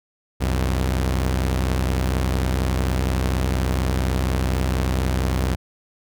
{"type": "tone pair together", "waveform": "sawtooth", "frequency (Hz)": [64.2, 90.79], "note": ["C2", "F#2"], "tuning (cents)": [-32, -32], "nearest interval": "tritone", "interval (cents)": 600, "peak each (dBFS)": [-16, -22], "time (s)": [0.4, 5.56], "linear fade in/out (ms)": 20, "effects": []}